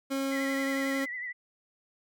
30% pulse tone, 271.5 Hz, C#4, 36 cents flat, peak -26 dBFS, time 0.1-1.06 s, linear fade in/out 20 ms
sine tone with vibrato, 1975.5 Hz, B6, in tune, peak -34 dBFS, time 0.31-1.33 s, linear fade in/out 20 ms, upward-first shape triangle, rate 11 Hz, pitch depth 69 cents each way
effects none

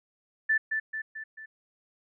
sine tone with echo, 1760 Hz, A6, in tune, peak -21 dBFS, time 0.49-0.58 s, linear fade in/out 10 ms, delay 220 ms, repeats 4, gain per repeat -5 dB, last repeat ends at 1.46 s, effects none

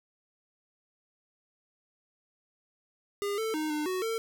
square tone with pitch steps, 405.3 / 443.2 / 309.2 / 301.7 / 370.8 / 451.1 Hz, G#4 / A4 / D#4 / D4 / F#4 / A4, -42 / +13 / -11 / +47 / +4 / +43 cents, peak -30 dBFS, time 3.22-4.18 s, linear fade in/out 0 ms, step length 160 ms, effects none

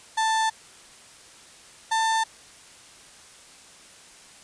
35% pulse tone pair in turn, 885 / 892.2 Hz, A5 / A5, +10 / +24 cents, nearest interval unison, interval 14 cents, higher second, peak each -19 dBFS, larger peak neither, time 0.17-0.5 / 1.91-2.24 s, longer neither, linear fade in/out 10 ms, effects white hiss -49 dBFS RMS until 4.43 s + resampled to 22050 Hz

